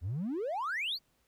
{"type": "exponential sweep", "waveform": "triangle", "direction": "up", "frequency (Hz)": [77.78, 4800], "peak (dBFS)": -29, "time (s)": [0.01, 0.99], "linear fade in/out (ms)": 50, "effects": ["tanh soft clip ceiling -28 dBFS", "pink hiss -73 dBFS RMS until 1.27 s"]}